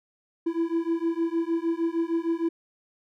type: beating tone pair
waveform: triangle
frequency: 329.6 / 336.1 Hz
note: E4 / E4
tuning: 0 / +34 cents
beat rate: 6.5 Hz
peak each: -25 dBFS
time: 0.46-2.49 s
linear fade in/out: 10 ms
effects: none